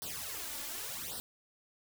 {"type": "noise with flanger", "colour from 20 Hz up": "white", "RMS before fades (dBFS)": -41, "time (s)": [0.02, 1.2], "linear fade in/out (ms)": 0, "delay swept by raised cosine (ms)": [0.21, 3.51], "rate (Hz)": 0.88, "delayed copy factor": 0.9, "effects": []}